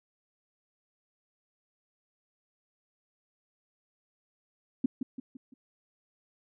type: tone with echo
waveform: sine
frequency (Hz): 257.7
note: C4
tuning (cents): -26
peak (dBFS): -21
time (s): 4.84-4.86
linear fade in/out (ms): 5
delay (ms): 170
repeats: 4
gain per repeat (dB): -7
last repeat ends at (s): 5.54
effects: none